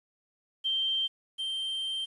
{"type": "tone pair in turn", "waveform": ["sine", "triangle"], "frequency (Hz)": [3142, 3142], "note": ["G7", "G7"], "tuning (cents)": [3, 3], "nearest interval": "unison", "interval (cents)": 0, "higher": "neither", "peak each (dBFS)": [-26, -29], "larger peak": "first", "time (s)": [[0.64, 1.08], [1.38, 2.06]], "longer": "second", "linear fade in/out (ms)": 20, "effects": ["resampled to 24000 Hz", "10-bit"]}